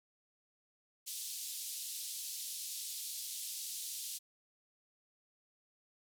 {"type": "band-pass noise", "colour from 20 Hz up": "white", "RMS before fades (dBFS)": -43, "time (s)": [1.06, 4.19], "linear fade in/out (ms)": 20, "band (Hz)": [3400, 13000], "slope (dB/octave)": 24, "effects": []}